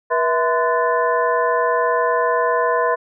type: tone cluster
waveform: sine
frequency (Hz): 483.6 / 653 / 1025 / 1481 / 1754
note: B4 / E5 / C6 / F#6 / A6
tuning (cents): -36 / -17 / -36 / +1 / -6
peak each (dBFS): -20 / -21 / -19 / -28 / -26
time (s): 0.1-2.96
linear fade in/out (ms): 20
effects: none